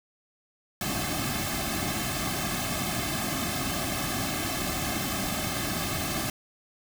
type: noise with comb filter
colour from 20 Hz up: pink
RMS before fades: -30 dBFS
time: 0.81-6.3 s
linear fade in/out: 2 ms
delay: 2.1 ms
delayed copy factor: -1
effects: none